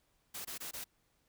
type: noise bursts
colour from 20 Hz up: white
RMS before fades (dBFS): -43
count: 4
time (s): 0.34-0.843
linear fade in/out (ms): 10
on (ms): 110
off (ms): 21
effects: pink hiss -75 dBFS RMS until 1.28 s